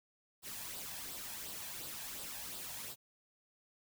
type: noise with flanger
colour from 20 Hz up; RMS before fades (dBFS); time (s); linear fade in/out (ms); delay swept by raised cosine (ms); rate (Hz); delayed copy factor
white; -45; 0.42-2.96; 50; 0.23 to 1.23; 2.8; +0.5
effects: none

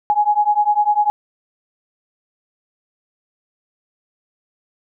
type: beating tone pair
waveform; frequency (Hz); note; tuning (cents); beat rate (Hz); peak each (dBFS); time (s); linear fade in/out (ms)
sine; 830.6 / 840.6; G#5 / G#5; 0 / +21; 10; -16; 0.1-1.1; 0
effects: none

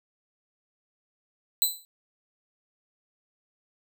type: tone with exponential decay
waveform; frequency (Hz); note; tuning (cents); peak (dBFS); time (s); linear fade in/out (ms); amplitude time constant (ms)
5% pulse; 4008; B7; +25; -11; 1.62-1.85; 0; 49
effects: none

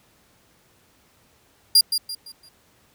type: tone with echo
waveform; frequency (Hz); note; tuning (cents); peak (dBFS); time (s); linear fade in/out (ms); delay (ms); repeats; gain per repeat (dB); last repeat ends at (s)
sawtooth; 4801; D8; +37; -8; 1.75-1.81; 5; 170; 4; -9; 2.49
effects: pink hiss -59 dBFS RMS until 2.94 s + high-pass 60 Hz 12 dB/octave

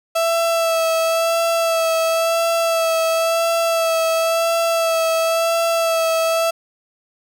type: tone with vibrato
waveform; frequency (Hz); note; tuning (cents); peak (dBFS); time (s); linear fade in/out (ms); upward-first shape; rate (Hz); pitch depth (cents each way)
35% pulse; 660; E5; +2; -14; 0.15-6.51; 10; sine; 0.96; 22
effects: none

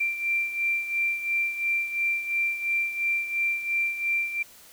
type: beating tone pair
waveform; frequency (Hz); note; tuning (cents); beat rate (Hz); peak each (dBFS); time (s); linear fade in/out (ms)
sine; 2359 / 2361.9; D7 / D7; +7 / +9; 2.9; -25 / -31; 0-4.43; 10
effects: white hiss -51 dBFS RMS until 4.72 s

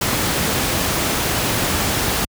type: noise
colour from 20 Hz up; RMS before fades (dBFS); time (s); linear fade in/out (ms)
pink; -19; 0.01-2.25; 5
effects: high-pass 60 Hz 12 dB/octave

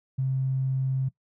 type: tone with tanh clipping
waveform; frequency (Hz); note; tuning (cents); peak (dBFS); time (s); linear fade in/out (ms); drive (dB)
triangle; 132.4; C3; +21; -23; 0.18-1.09; 10; 3
effects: noise-tail reverb RT60 0.1 s tail -19 dB re dry

